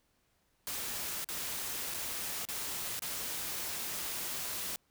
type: noise with dropouts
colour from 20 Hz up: white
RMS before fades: -38 dBFS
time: 0.67-4.76 s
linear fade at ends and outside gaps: 0 ms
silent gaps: 1.244-1.288 / 1.94-1.944 / 2.452-2.487 / 2.993-3.021 s
effects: pink hiss -74 dBFS RMS until 4.9 s